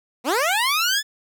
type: linear sweep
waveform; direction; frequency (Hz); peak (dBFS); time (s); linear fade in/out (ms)
15% pulse; up; 220 to 1760; -12; 0.24-1.03; 50
effects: none